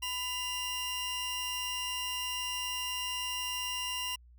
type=tone pair together; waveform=sawtooth; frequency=999.5 / 2801 Hz; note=B5 / F7; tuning=+20 / +4 cents; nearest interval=octave + tritone; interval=1784 cents; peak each=-36 / -31 dBFS; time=0.02-4.16 s; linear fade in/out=10 ms; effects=added 60 Hz sine -54 dBFS peak until 4.38 s